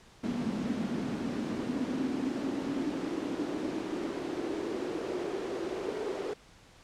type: noise with high-pass filter sweep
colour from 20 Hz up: brown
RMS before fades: -34 dBFS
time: 0.23-6.34 s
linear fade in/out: 10 ms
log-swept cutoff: 220 to 410 Hz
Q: 4.9
effects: pink hiss -57 dBFS RMS until 6.83 s + low-pass 7000 Hz 12 dB/octave